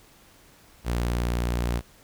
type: tone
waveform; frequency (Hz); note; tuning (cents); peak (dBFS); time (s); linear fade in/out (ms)
sawtooth; 59.4; A#1; +33; -20; 0.84-1.82; 50
effects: pink hiss -55 dBFS RMS until 2.03 s